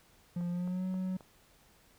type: tone with pitch glide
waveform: triangle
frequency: 174.61 to 186.06 Hz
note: F3 to F#3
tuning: 0 to +10 cents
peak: -30 dBFS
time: 0.36-1.17 s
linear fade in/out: 5 ms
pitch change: +110 cents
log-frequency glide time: 0.5-0.85 s
type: click train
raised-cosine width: 1 ms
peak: -37 dBFS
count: 4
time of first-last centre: 0.41-1.208 s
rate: 3.76 Hz
effects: pink hiss -64 dBFS RMS until 1.98 s